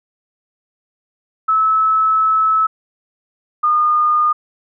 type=tone pair in turn; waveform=sine; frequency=1300 / 1220.3 Hz; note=E6 / D#6; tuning=-24 / -34 cents; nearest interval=minor second; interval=110 cents; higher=first; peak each=-11 dBFS; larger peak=neither; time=1.48-2.67 / 3.63-4.33 s; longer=first; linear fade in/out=10 ms; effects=none